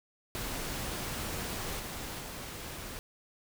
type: noise with level steps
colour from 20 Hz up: pink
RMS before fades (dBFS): -37 / -40 / -42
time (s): 0.35-2.99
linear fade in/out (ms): 0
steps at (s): 1.79 / 2.2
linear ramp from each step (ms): 10
effects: none